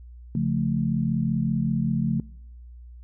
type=chord; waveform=sine; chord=Db augmented; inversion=none; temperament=equal with one note detuned; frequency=139.39 / 174.61 / 220 Hz; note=Db3 / F3 / A3; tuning=+10 / 0 / 0 cents; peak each=-26 dBFS; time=0.35-2.2 s; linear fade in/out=2 ms; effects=noise-tail reverb RT60 0.8 s tail -25 dB re dry + added 60 Hz sine -41 dBFS peak until 3.03 s